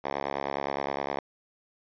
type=tone with band-pass filter; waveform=5% pulse; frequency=69.8 Hz; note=C#2; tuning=13 cents sharp; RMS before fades=-32 dBFS; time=0.04-1.2 s; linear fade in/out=5 ms; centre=930 Hz; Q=0.82; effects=resampled to 11025 Hz